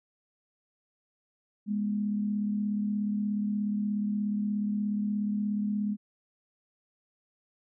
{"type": "tone pair together", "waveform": "sine", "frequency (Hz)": [206.7, 243.5], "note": ["G#3", "B3"], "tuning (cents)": [-8, -24], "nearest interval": "minor third", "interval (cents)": 284, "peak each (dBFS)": [-27, -37], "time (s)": [1.66, 5.97], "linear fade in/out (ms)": 50, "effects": []}